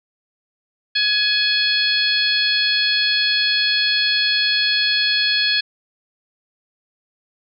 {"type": "harmonic tone with a mistuned harmonic", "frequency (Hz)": 840, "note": "G#5", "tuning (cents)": 19, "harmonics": [2, 3, 4, 5, 6], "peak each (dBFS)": [-22, -24, -21, -19, -29], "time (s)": [0.95, 5.61], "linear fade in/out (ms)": 10, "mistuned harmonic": 5, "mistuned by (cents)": 53, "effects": []}